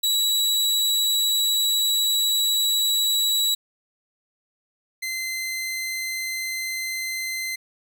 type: tone pair in turn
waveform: sawtooth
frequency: 3904 / 2068 Hz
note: B7 / C7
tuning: -21 / -21 cents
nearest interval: major seventh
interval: 1100 cents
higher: first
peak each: -16 / -23 dBFS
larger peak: first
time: 0.03-3.55 / 5.02-7.56 s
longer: first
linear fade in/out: 10 ms
effects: none